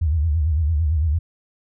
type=tone with vibrato; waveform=sine; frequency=78 Hz; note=D#2; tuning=5 cents sharp; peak=-16 dBFS; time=0.01-1.19 s; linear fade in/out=10 ms; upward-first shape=sine; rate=8.9 Hz; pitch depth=150 cents each way; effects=none